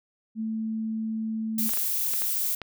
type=tone; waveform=sine; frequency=221 Hz; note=A3; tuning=8 cents sharp; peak=-27 dBFS; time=0.35-1.71 s; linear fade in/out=50 ms
type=noise; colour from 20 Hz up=violet; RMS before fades=-27 dBFS; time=1.58-2.55 s; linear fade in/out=5 ms
type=clicks; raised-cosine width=0.3 ms; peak=-21 dBFS; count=6; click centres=1.693 / 1.736 / 1.773 / 2.137 / 2.22 / 2.617 s
effects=none